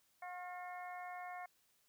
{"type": "harmonic tone with a mistuned harmonic", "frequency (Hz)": 360, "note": "F#4", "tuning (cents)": -47, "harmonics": [2, 3, 4, 5, 6], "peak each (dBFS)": [-46, -53, -57, -55, -55], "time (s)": [0.22, 1.46], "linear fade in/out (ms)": 5, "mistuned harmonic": 4, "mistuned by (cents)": -36, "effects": ["white hiss -75 dBFS RMS until 1.88 s"]}